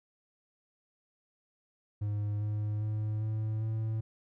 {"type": "tone with pitch steps", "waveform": "triangle", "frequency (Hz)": [103.83, 105.46, 107.12, 108.8, 110.51], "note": ["G#2", "G#2", "A2", "A2", "A2"], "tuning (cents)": [0, 27, -46, -19, 8], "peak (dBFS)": -28, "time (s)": [2.01, 4.01], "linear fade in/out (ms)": 10, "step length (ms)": 400, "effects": []}